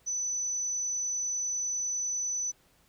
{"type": "tone", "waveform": "sine", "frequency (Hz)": 5990, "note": "F#8", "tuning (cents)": 20, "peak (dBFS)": -29, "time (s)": [0.06, 2.52], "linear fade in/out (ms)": 20, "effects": ["pink hiss -65 dBFS RMS until 2.88 s"]}